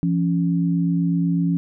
sine tone pair together, 170.9 / 279 Hz, F3 / C#4, -37 / +11 cents, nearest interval minor sixth, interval 848 cents, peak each -18 / -23 dBFS, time 0.03-1.57 s, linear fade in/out 0 ms, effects none

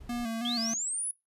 brown noise, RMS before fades -47 dBFS, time 0-0.25 s, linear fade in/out 10 ms
square tone with vibrato, 233.1 Hz, A#3, in tune, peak -32 dBFS, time 0.09-0.74 s, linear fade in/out 5 ms, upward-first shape square, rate 3.1 Hz, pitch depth 49 cents each way
sine linear sweep, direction up, 3121 to 10520 Hz, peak -30 dBFS, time 0.45-1.11 s, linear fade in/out 2 ms
effects noise-tail reverb RT60 0.2 s tail -21 dB re dry + resampled to 32000 Hz

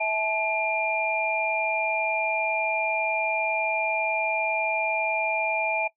sine tone cluster, 653 / 865 / 2395 Hz, E5 / A5 / D7, -17 / -30 / +33 cents, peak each -28 / -29 / -26 dBFS, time 0-5.88 s, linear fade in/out 10 ms, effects noise-tail reverb RT60 0.1 s tail -19 dB re dry

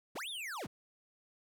square linear two-way sweep, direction up then down, 54.4 to 3746 to 54.4 Hz, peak -40 dBFS, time 0.15-0.67 s, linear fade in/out 10 ms, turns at 0.29 s, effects none

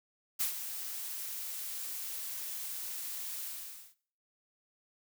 blue noise with ADSR envelope, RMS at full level -30 dBFS, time 0.39-3.95 s, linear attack 20 ms, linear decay 110 ms, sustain -10 dB, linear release 520 ms, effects noise-tail reverb RT60 0.5 s tail -19 dB re dry

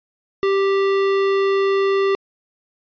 sine tone with hard clipping, 392 Hz, G4, in tune, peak -17 dBFS, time 0.43-2.15 s, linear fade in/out 0 ms, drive 16 dB, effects resampled to 11025 Hz

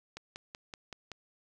click train, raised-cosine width 0.2 ms, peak -25 dBFS, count 6, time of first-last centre 0.17-1.117 s, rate 5.28 Hz, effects none

